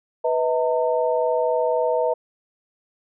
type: tone cluster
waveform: sine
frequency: 494.2 / 638 / 909 Hz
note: B4 / D#5 / A#5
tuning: +1 / +43 / -44 cents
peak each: -21 / -22 / -26 dBFS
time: 0.24-2.14 s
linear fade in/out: 10 ms
effects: none